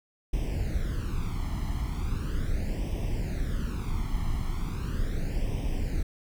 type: noise with flanger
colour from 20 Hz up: brown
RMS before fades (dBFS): -29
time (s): 0.33-6.03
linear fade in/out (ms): 5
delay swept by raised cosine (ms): 0.35 to 0.98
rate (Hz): 0.38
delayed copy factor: +0.8
effects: none